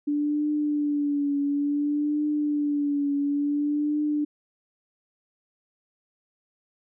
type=tone with vibrato; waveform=sine; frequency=291.3 Hz; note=D4; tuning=14 cents flat; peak=-22 dBFS; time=0.07-4.25 s; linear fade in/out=10 ms; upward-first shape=triangle; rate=0.57 Hz; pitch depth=49 cents each way; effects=none